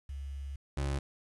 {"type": "tone pair in turn", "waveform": ["sine", "30% pulse"], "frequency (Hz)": [69.3, 69.3], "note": ["C#2", "C#2"], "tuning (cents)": [0, 0], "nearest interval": "unison", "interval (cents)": 0, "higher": "neither", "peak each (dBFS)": [-37, -28], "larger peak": "second", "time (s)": [[0.09, 0.56], [0.77, 0.99]], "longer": "first", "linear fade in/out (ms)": 5, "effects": ["resampled to 24000 Hz", "10-bit"]}